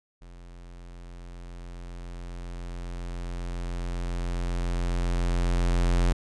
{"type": "tone with level ramp", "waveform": "square", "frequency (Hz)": 43.65, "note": "F1", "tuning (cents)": 0, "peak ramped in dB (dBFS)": [-45, -20], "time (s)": [0.21, 6.13], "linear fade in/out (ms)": 10, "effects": ["resampled to 22050 Hz"]}